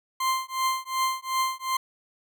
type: tone with tremolo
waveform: 40% pulse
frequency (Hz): 1046.5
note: C6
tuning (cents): 0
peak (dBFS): -20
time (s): 0.2-1.77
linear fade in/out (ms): 5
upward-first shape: triangle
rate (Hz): 2.7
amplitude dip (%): 100
effects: none